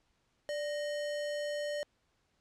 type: tone with sample-and-hold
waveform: sine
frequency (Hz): 587.3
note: D5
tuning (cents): 0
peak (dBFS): -33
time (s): 0.49-1.83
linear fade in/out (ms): 0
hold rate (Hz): 2450
effects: pink hiss -75 dBFS RMS until 2.4 s + low-pass 7000 Hz 12 dB/octave